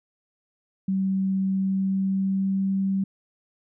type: tone with pitch glide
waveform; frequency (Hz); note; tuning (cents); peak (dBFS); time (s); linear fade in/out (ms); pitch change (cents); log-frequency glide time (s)
sine; 191.7 to 193.59; G3 to G3; -38 to -21; -21; 0.88-3.04; 5; +17; 1.47-2.68
effects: none